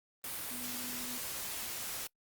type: tone in noise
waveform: sine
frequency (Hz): 246.9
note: B3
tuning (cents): 0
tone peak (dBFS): -46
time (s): 0.51-1.18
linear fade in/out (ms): 2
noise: white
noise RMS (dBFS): -40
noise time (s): 0.24-2.07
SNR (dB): -9
effects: noise-tail reverb RT60 0.1 s tail -26 dB re dry + Opus 32 kbps